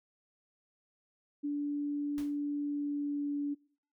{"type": "tone with pitch glide", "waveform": "sine", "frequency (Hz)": [290, 287.8], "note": ["D4", "D4"], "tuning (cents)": [-22, -35], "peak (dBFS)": -31, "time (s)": [1.43, 3.55], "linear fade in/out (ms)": 20, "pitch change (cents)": -13, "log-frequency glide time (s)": [2.63, 3.41]}
{"type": "noise with exponential decay", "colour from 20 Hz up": "pink", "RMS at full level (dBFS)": -46, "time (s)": [2.18, 2.4], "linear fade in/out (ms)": 0, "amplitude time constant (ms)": 47}
{"effects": ["noise-tail reverb RT60 0.5 s tail -24 dB re dry"]}